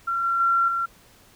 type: tone with level steps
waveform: sine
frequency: 1367 Hz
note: F6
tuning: 37 cents flat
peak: -22 / -20 / -17 / -22 dBFS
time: 0.07-0.86 s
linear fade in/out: 10 ms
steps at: 0.24 / 0.4 / 0.68 s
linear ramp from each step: 2 ms
effects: pink hiss -54 dBFS RMS until 1.35 s